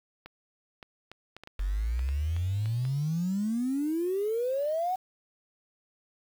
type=clicks; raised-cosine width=0.3 ms; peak=-28 dBFS; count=12; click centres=0.26 / 0.828 / 1.116 / 1.366 / 1.436 / 1.474 / 1.594 / 1.993 / 2.089 / 2.365 / 2.658 / 2.852 s
type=exponential sweep; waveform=sine; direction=up; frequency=44.23 to 762 Hz; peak=-26 dBFS; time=1.59-4.96 s; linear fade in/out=10 ms
effects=8-bit